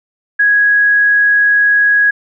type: tone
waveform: sine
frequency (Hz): 1661.2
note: G#6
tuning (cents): 0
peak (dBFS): -7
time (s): 0.39-2.11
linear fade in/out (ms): 10
effects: none